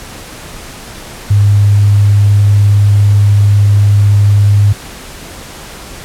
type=tone; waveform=sine; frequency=102 Hz; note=G#2; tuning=31 cents flat; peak=-4 dBFS; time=1.3-4.73 s; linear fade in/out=10 ms; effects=pink hiss -29 dBFS RMS until 6.04 s + low-pass 12000 Hz 12 dB/octave